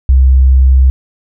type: tone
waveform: sine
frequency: 65.41 Hz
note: C2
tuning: in tune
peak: -3 dBFS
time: 0.09-0.9 s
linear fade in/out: 0 ms
effects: none